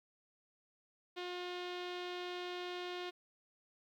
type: tone with low-pass filter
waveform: sawtooth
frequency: 357.5 Hz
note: F4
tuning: 41 cents sharp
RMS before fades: -43 dBFS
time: 1.16-3.11 s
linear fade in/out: 20 ms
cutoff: 3600 Hz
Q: 2.7
effects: 12-bit